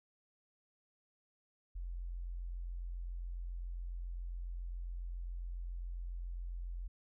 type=tone; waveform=sine; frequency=43.65 Hz; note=F1; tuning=in tune; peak=-39 dBFS; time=1.75-6.88 s; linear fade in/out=10 ms; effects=none